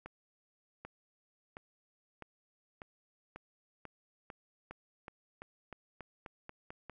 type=accelerating click train; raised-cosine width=0.5 ms; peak=-30 dBFS; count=17; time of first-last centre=0.06-6.897 s; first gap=790 ms; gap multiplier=0.91; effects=none